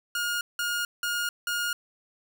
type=tone bursts; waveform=sawtooth; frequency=1426 Hz; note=F6; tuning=36 cents sharp; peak=-23 dBFS; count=4; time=0.15-1.73 s; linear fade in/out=2 ms; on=260 ms; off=180 ms; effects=none